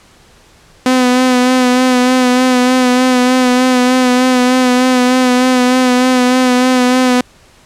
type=tone with vibrato; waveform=sawtooth; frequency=252.5 Hz; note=B3; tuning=39 cents sharp; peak=-4 dBFS; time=0.86-7.21 s; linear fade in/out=2 ms; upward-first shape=sine; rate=3.3 Hz; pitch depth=30 cents each way; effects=pink hiss -45 dBFS RMS until 7.65 s + low-pass 9000 Hz 12 dB/octave